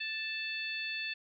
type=harmonic tone; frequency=880 Hz; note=A5; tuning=in tune; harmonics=2 / 3 / 4 / 5; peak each=-41 / -37 / -43 / -44 dBFS; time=0-1.14 s; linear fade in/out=10 ms; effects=none